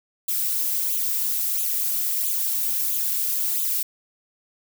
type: noise with flanger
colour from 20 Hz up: violet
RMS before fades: -24 dBFS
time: 0.28-3.83 s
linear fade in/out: 5 ms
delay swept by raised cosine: 0.28 to 2.98 ms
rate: 1.5 Hz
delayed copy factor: +0.65
effects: none